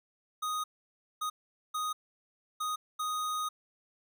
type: tone bursts at uneven times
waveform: square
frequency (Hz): 1244.5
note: D#6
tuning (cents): 0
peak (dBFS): -32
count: 5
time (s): 0.42-0.64 / 1.21-1.3 / 1.74-1.93 / 2.6-2.76 / 2.99-3.49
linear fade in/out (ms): 10
effects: none